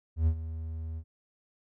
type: tone with ADSR envelope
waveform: triangle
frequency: 80.4 Hz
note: E2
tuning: 43 cents flat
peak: -18 dBFS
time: 0.16-1.04 s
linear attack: 110 ms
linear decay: 73 ms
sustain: -14 dB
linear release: 64 ms
effects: none